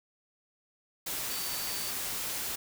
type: tone in noise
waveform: sine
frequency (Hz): 4570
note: D8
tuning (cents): -48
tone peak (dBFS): -41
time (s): 1.3-1.91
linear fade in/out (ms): 10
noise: white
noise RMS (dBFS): -35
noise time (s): 1.06-2.56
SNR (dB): -9
effects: none